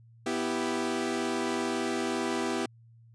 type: chord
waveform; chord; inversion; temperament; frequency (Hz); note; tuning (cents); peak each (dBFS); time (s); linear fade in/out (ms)
sawtooth; E minor; second; equal; 246.9 / 329.6 / 392; B3 / E4 / G4; 0 / 0 / 0; -29; 0.26-2.66; 5
effects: added 115 Hz sine -53 dBFS peak until 3.14 s + resampled to 22050 Hz